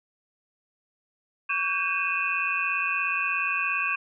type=tone cluster; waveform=sine; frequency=1128 / 1540 / 1597 / 2487 / 2663 Hz; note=C#6 / G6 / G6 / D#7 / E7; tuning=+30 / -31 / +32 / -1 / +17 cents; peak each=-31 / -37 / -32 / -28 / -29 dBFS; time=1.49-3.96 s; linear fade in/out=10 ms; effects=none